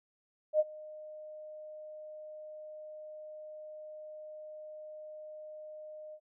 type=tone with ADSR envelope; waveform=sine; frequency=614 Hz; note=D#5; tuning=23 cents flat; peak=-21 dBFS; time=0.53-6.2 s; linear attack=66 ms; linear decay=36 ms; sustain=-23 dB; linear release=63 ms; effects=none